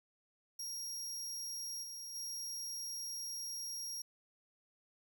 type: tone with level steps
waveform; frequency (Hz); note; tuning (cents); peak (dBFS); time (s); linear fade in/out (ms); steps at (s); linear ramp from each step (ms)
sawtooth; 5610; F8; +7; -38 / -42 / -38; 0.59-4.02; 5; 1.82 / 2.14; 20
effects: none